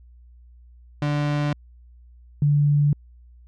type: tone pair in turn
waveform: 35% pulse / sine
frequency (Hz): 146.8 / 145.62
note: D3 / D3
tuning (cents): 0 / -14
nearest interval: unison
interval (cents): 14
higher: first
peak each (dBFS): -19 / -15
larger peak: second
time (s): 1.02-1.53 / 2.42-2.93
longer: neither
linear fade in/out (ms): 2
effects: added 60 Hz sine -46 dBFS peak until 3.47 s + low-pass 4000 Hz 12 dB/octave